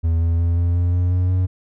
triangle tone with pitch steps, 82.41 / 83.71 / 85.02 / 86.36 / 87.71 / 89.09 / 90.49 / 91.92 Hz, E2 / E2 / F2 / F2 / F2 / F2 / F#2 / F#2, 0 / +27 / -46 / -19 / +8 / +35 / -38 / -11 cents, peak -13 dBFS, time 0.03-1.47 s, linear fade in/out 20 ms, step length 180 ms, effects none

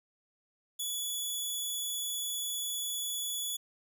15% pulse tone, 3415 Hz, G#7, 48 cents sharp, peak -26 dBFS, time 0.79-3.57 s, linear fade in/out 10 ms, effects none

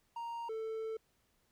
triangle tone pair in turn, 932.3 / 443.3 Hz, A#5 / A4, 0 / +13 cents, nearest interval octave + minor second, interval 1287 cents, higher first, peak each -37 / -35 dBFS, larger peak second, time 0.16-0.49 / 0.49-0.97 s, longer second, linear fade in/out 5 ms, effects pink hiss -75 dBFS RMS until 1.51 s

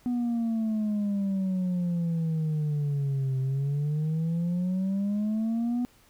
sine exponential two-way sweep, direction down then up, 247.1 to 130.81 to 247.1 Hz, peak -22 dBFS, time 0.06-5.85 s, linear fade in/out 0 ms, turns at 3.39 s, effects tanh soft clip ceiling -24 dBFS + pink hiss -60 dBFS RMS until 6.09 s

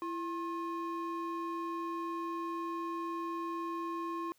triangle ring-modulated tone, 703 Hz, F5, 11 cents sharp, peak -30 dBFS, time 0.02-4.32 s, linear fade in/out 0 ms, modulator 368 Hz, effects white hiss -70 dBFS RMS until 4.38 s

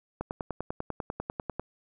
click train, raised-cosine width 1 ms, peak -18 dBFS, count 15, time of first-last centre 0.21-1.596 s, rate 10.1 Hz, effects none

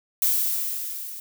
violet noise with level ramp, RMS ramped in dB -20 to -37 dBFS, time 0.22-1.2 s, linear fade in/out 2 ms, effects none

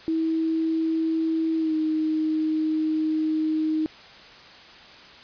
sine tone with pitch glide, 322.8 to 312.9 Hz, E4 to D#4, -36 to +10 cents, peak -21 dBFS, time 0.08-3.86 s, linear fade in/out 0 ms, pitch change -54 cents, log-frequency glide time 1.58-1.74 s, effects white hiss -46 dBFS RMS until 5.23 s + resampled to 11025 Hz

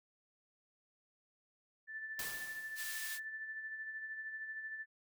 sine tone with tremolo, 1760 Hz, A6, in tune, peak -40 dBFS, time 1.87-4.86 s, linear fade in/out 50 ms, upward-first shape sine, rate 13 Hz, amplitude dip 45%
white noise with exponential decay, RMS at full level -41 dBFS, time 2.19-3.25 s, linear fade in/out 1 ms, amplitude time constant 230 ms
white high-pass noise, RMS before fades -44 dBFS, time 2.75-3.2 s, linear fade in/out 50 ms, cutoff 1500 Hz, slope 12 dB/octave
effects none

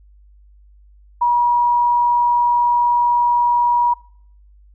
sine tone, 961 Hz, B5, 48 cents flat, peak -12 dBFS, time 1.21-3.94 s, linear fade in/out 10 ms, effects noise-tail reverb RT60 0.6 s tail -23 dB re dry + added 50 Hz sine -45 dBFS peak until 4.74 s

